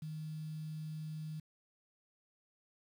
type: tone with quantisation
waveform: sine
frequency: 155.56 Hz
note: D#3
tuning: in tune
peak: -40 dBFS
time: 0.02-1.4 s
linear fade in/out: 5 ms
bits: 10
effects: none